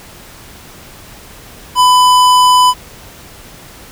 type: tone with hard clipping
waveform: sine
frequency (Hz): 1000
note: B5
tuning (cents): +21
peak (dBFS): -7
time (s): 1.75-2.74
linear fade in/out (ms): 50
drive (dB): 17
effects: pink hiss -36 dBFS RMS until 3.91 s